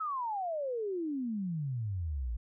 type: exponential sweep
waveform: sine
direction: down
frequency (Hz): 1318 to 53.8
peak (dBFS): -32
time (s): 0-2.37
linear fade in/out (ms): 10
effects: none